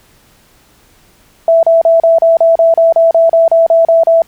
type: tone bursts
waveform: sine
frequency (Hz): 661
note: E5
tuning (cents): +5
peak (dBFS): -4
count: 15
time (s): 1.48-4.22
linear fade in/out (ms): 2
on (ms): 150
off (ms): 35
effects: pink hiss -48 dBFS RMS until 4.27 s